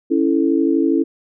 sine chord, A major, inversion first, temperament equal, 277.2 / 329.6 / 440 Hz, C#4 / E4 / A4, 0 / 0 / 0 cents, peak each -17 / -16 / -22 dBFS, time 0.1-1.04 s, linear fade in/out 20 ms, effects none

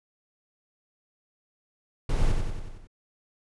brown noise with echo, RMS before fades -24 dBFS, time 2.09-2.32 s, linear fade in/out 5 ms, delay 92 ms, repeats 6, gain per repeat -4 dB, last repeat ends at 2.872 s, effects resampled to 24000 Hz

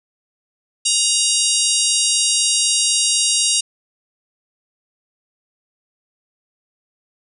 harmonic tone, 944 Hz, A#5, 22 cents sharp, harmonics 3 / 4 / 5 / 6 / 7 / 8 / 9 / 10, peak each -23 / -23 / -23 / -23 / -23 / -23 / -23 / -23 dBFS, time 0.85-3.61 s, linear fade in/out 10 ms, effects none

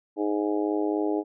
harmonic tone, 103.83 Hz, G#2, in tune, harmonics 3 / 4 / 5 / 6 / 7 / 8, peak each -26 / -28 / -35 / -35 / -38 / -36 dBFS, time 0.16-1.24 s, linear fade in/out 50 ms, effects none

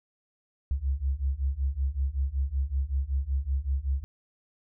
sine beating tone pair, 65.41 / 70.71 Hz, C2 / C#2, 0 / +35 cents, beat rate 5.3 Hz, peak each -29 / -28 dBFS, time 0.71-4.04 s, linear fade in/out 0 ms, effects none

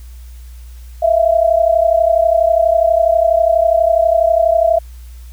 sine tone pair together, 646.8 / 679 Hz, E5 / F5, -33 / -49 cents, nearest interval minor second, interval 84 cents, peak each -12 dBFS, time 1.02-4.79 s, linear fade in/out 10 ms, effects added 60 Hz sine -31 dBFS peak until 5.32 s + white hiss -49 dBFS RMS until 5.32 s

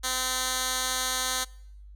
10% pulse tone with band-pass filter, 256.8 Hz, C4, 32 cents flat, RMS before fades -29 dBFS, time 0.03-1.45 s, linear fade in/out 20 ms, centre 7000 Hz, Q 0.7, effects noise-tail reverb RT60 0.8 s tail -24 dB re dry + added 50 Hz sine -44 dBFS peak until 1.95 s

